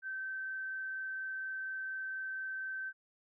sine tone with frequency modulation, 1546 Hz, G6, 24 cents flat, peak -37 dBFS, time 0.02-2.93 s, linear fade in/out 50 ms, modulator 24.2 Hz, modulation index 0.32, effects none

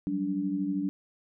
sine tone cluster, 183.5 / 196.2 / 289.4 Hz, F#3 / G3 / D4, -14 / +2 / -25 cents, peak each -35 / -33 / -29 dBFS, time 0.07-0.89 s, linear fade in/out 0 ms, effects none

